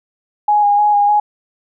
sine tone with vibrato, 826 Hz, G#5, 10 cents flat, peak -9 dBFS, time 0.48-1.2 s, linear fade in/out 5 ms, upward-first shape square, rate 3.3 Hz, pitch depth 18 cents each way, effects none

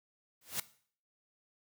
white noise with exponential growth, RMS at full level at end -31 dBFS, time 0.41-0.6 s, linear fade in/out 5 ms, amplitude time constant 41 ms, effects noise-tail reverb RT60 0.5 s tail -17 dB re dry

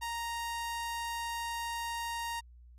sawtooth tone, 932.3 Hz, A#5, in tune, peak -31 dBFS, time 0.01-2.41 s, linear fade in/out 20 ms, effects added 60 Hz sine -52 dBFS peak until 2.78 s + resampled to 32000 Hz

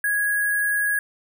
sine tone with sample-and-hold, 1661.2 Hz, G#6, in tune, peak -19 dBFS, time 0.04-0.99 s, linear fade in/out 2 ms, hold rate 11025 Hz, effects none

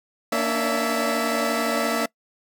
20% pulse tone cluster, 232.7 / 286.9 / 298.6 / 571 / 661 Hz, A#3 / D4 / D4 / D5 / E5, -3 / -40 / +29 / -49 / +5 cents, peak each -21 / -26 / -28 / -25 / -20 dBFS, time 0.32-2.06 s, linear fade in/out 5 ms, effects noise-tail reverb RT60 0.1 s tail -23 dB re dry

